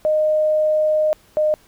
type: tone pair in turn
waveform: sine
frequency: 616 / 612.1 Hz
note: D#5 / D#5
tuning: -17 / -28 cents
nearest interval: unison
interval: 11 cents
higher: first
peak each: -14 / -14 dBFS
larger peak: neither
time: 0.05-1.13 / 1.37-1.54 s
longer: first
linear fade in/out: 0 ms
effects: pink hiss -53 dBFS RMS until 1.67 s